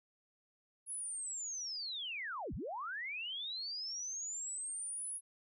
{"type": "linear two-way sweep", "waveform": "sine", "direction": "down then up", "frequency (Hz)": [10600, 30.18, 10600], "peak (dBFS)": -39, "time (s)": [0.86, 5.21], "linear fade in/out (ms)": 50, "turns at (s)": 2.54, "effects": []}